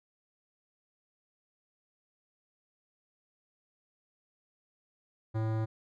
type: tone with hard clipping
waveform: sine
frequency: 110.5 Hz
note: A2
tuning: 8 cents sharp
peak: -31 dBFS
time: 5.34-5.66 s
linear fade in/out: 20 ms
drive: 18 dB
effects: none